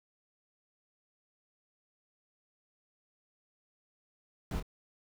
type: noise with echo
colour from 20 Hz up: brown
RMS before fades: -34 dBFS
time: 4.51-4.6 s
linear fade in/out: 2 ms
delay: 26 ms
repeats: 1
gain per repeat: -8 dB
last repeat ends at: 4.626 s
effects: none